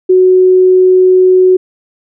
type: tone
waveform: sine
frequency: 370 Hz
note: F#4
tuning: in tune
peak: -3 dBFS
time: 0.09-1.57 s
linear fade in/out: 10 ms
effects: none